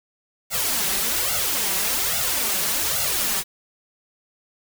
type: noise with flanger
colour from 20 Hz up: white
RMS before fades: -23 dBFS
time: 0.5-3.44 s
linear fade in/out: 50 ms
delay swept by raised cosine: 1.4 to 5.3 ms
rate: 1.2 Hz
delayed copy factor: +0.9
effects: none